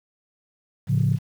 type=chord; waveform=sine; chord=A augmented; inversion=none; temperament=equal; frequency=110 / 138.59 / 174.61 Hz; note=A2 / C#3 / E#3; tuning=0 / 0 / 0 cents; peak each=-21 / -20 / -24 dBFS; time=0.87-1.19 s; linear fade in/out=50 ms; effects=tanh soft clip ceiling -10 dBFS + 8-bit